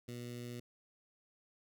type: tone with notch filter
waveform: 15% pulse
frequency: 120.9 Hz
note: B2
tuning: 36 cents flat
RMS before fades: -45 dBFS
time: 0.08-0.6 s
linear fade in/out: 5 ms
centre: 1000 Hz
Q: 0.63
effects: none